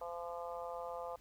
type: harmonic tone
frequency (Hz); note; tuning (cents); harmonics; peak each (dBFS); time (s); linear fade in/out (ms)
171.7; F3; -29; 3 / 4 / 5 / 6 / 7; -44 / -46 / -48 / -50 / -51; 0.01-1.16; 5
effects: added 52 Hz sine -66 dBFS peak until 1.2 s + pink hiss -67 dBFS RMS until 1.2 s